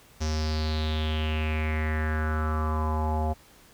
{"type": "tone with low-pass filter sweep", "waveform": "square", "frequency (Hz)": 77.78, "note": "D#2", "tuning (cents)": 0, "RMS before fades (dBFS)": -27, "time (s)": [0.2, 3.34], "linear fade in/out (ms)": 20, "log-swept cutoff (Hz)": [5900, 740], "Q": 5.5, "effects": ["pink hiss -55 dBFS RMS until 3.73 s"]}